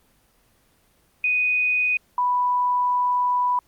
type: tone pair in turn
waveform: sine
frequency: 2489 / 987.8 Hz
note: D#7 / B5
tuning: 0 / 0 cents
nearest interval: octave + major third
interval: 1600 cents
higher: first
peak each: -18 dBFS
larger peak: neither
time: 1.24-1.97 / 2.18-3.59 s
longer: second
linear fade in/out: 2 ms
effects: pink hiss -61 dBFS RMS until 3.67 s + Opus 24 kbps